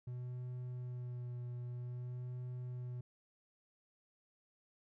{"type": "tone with vibrato", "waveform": "triangle", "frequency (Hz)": 123.47, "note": "B2", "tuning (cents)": 0, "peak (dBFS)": -39, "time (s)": [0.07, 3.01], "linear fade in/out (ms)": 5, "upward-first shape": "sine", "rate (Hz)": 0.52, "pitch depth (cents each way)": 19, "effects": []}